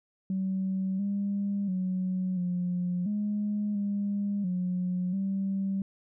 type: tone with pitch steps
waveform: sine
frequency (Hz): 190 / 200.5 / 185.1 / 178.4 / 207.8 / 202.3 / 181 / 194.4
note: F#3 / G3 / F#3 / F3 / G#3 / G#3 / F#3 / G3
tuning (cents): +46 / +39 / +1 / +37 / +1 / -45 / -38 / -14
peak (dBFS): -26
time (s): 0.3-5.82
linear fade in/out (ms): 2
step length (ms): 690
effects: tanh soft clip ceiling -22 dBFS